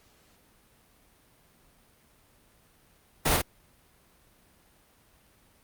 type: noise with echo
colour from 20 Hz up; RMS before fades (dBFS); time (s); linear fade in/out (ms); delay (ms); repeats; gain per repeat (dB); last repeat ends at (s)
pink; -24; 3.25-3.37; 10; 49; 1; -3; 3.419
effects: pink hiss -62 dBFS RMS until 5.63 s + Opus 48 kbps